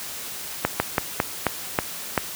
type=slowing click train; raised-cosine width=0.5 ms; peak=-3 dBFS; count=7; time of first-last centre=0.65-2.177 s; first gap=150 ms; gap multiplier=1.21; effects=white hiss -34 dBFS RMS until 2.35 s + high-pass 60 Hz 12 dB/octave